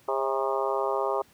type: harmonic tone with a mistuned harmonic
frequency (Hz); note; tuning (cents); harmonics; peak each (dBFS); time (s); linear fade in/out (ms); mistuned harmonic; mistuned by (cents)
135.2; C#3; -43; 3 / 4 / 5 / 6 / 7 / 8 / 9; -30 / -31 / -32 / -33 / -33 / -34 / -35; 0.08-1.22; 5; 5; -59
effects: pink hiss -59 dBFS RMS until 1.33 s + high-pass 80 Hz 12 dB/octave